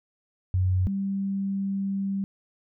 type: tone pair in turn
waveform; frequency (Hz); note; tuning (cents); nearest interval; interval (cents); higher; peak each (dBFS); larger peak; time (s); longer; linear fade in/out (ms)
sine; 92.5 / 196; F#2 / G3; 0 / 0; octave + minor second; 1300; second; -20 / -25; first; 0.54-0.87 / 0.87-2.24; second; 0
effects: none